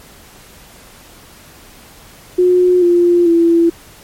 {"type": "tone with pitch steps", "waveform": "sine", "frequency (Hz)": [361.1, 348.6, 336.5], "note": ["F#4", "F4", "E4"], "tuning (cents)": [-42, -3, 36], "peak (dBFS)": -7, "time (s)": [2.38, 3.7], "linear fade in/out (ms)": 10, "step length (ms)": 440, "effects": ["pink hiss -41 dBFS RMS until 4.03 s", "MP3 64 kbps"]}